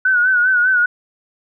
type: tone with vibrato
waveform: sine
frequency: 1484 Hz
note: F#6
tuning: 5 cents sharp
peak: -11 dBFS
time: 0.05-0.86 s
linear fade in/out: 5 ms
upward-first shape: sine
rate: 5 Hz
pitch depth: 64 cents each way
effects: none